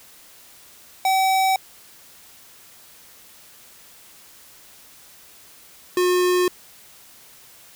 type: tone pair in turn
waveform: square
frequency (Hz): 764 / 360.6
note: G5 / F#4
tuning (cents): -45 / -45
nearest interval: octave + minor second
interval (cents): 1300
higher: first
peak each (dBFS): -17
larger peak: neither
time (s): 1.05-1.56 / 5.97-6.48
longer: neither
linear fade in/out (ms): 2
effects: white hiss -48 dBFS RMS until 7.75 s